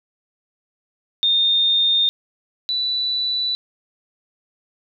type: tone pair in turn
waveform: sine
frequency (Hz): 3648 / 3967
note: A#7 / B7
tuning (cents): -38 / +7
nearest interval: minor second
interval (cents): 145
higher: second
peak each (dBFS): -14 / -19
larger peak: first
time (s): 1.23-2.09 / 2.69-3.55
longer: neither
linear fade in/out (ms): 0
effects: none